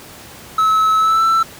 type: tone with pitch glide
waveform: triangle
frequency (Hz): 1295 to 1331.4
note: E6 to E6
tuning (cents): -31 to +17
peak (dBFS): -9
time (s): 0.58-1.43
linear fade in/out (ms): 5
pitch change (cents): +48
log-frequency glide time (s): 0.98-1.24
effects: pink hiss -37 dBFS RMS until 1.59 s + high-pass 80 Hz 12 dB/octave